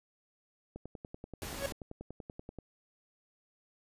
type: click train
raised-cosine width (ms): 2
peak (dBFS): -30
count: 20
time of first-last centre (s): 0.76-2.587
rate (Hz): 10.4
type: noise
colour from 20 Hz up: pink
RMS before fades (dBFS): -42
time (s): 1.42-1.72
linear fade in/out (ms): 0
type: tone with exponential growth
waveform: 45% pulse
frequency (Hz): 554.4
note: C#5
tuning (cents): 0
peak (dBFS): -29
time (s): 1.52-1.66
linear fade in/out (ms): 2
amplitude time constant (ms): 30
effects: resampled to 32000 Hz